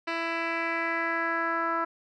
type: tone with low-pass filter sweep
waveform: 10% pulse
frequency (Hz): 332.1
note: E4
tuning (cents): +13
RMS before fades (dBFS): -29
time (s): 0.07-1.85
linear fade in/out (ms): 10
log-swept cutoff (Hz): 3200 to 1300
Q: 3
effects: none